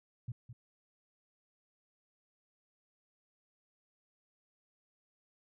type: tone with echo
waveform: sine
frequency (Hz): 120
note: B2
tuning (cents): -49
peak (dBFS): -36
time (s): 0.28-0.32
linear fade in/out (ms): 5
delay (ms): 210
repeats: 1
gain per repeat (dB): -10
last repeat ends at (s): 0.53
effects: none